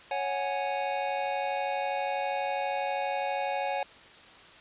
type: chord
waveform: square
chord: C# suspended fourth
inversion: none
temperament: just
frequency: 554.4 / 739.2 / 831.5 Hz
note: C#5 / F#5 / G#5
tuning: 0 / -2 / +2 cents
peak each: -34 / -34 / -33 dBFS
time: 0.11-3.83 s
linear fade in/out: 2 ms
effects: white hiss -51 dBFS RMS until 4.6 s + resampled to 8000 Hz